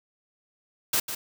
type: noise with echo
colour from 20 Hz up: white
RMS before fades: -24 dBFS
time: 0.93-1 s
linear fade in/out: 5 ms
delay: 150 ms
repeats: 1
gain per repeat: -9 dB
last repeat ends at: 1.15 s
effects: none